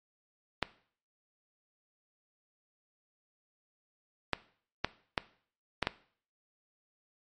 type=clicks; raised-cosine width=0.3 ms; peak=-11 dBFS; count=6; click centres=0.627 / 4.333 / 4.846 / 5.178 / 5.827 / 5.871 s; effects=noise-tail reverb RT60 0.5 s tail -18 dB re dry + MP3 48 kbps